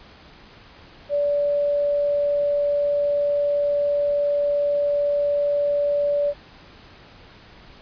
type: tone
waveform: sine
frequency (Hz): 578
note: D5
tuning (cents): -28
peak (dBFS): -18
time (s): 1.09-6.34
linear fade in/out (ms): 50
effects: pink hiss -47 dBFS RMS until 7.81 s + resampled to 11025 Hz